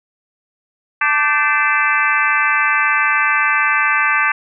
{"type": "harmonic tone with a mistuned harmonic", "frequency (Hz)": 292.9, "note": "D4", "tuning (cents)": -5, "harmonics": [3, 4, 5, 6, 7, 8, 9], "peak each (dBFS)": [-24, -18, -18, -21, -20, -23, -22], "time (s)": [1.01, 4.32], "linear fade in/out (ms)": 5, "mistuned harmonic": 5, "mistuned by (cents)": 92, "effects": []}